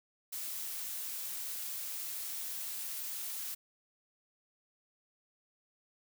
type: noise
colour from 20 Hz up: blue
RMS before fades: -40 dBFS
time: 0.32-3.55 s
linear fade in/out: 10 ms
effects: none